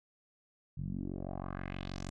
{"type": "tone with low-pass filter sweep", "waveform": "10% pulse", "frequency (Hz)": 46.25, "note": "F#1", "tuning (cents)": 0, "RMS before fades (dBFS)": -40, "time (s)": [0.77, 2.1], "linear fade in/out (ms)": 10, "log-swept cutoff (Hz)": [130, 8000], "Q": 2.6, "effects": []}